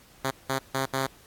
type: tone bursts at uneven times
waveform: 5% pulse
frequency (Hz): 133.9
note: C3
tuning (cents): +40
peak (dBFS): -14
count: 4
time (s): 0.24-0.31 / 0.49-0.59 / 0.74-0.86 / 0.93-1.07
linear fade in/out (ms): 10
effects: pink hiss -55 dBFS RMS until 1.26 s + AAC 64 kbps